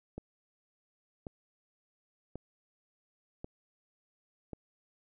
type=click train; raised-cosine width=2 ms; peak=-27 dBFS; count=5; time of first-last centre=0.18-4.533 s; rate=0.919 Hz; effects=none